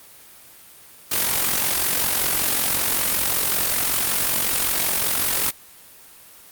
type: noise with amplitude modulation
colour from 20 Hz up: white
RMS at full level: -18 dBFS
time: 1.11-5.51 s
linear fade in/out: 10 ms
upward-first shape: sine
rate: 45.3 Hz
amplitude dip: 60%
effects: white hiss -46 dBFS RMS until 6.51 s + Opus 32 kbps